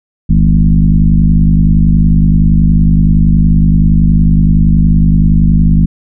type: tone with frequency modulation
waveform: sine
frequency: 110 Hz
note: A2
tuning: in tune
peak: -4 dBFS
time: 0.29-5.86 s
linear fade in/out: 10 ms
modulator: 50.7 Hz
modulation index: 2.1
effects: none